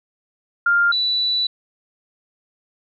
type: tone pair in turn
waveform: sine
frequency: 1400 / 3960 Hz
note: F6 / B7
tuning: +4 / +4 cents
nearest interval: octave + tritone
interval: 1800 cents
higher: second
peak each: -13 / -17 dBFS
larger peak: first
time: 0.66-0.92 / 0.92-1.47 s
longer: second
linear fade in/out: 5 ms
effects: none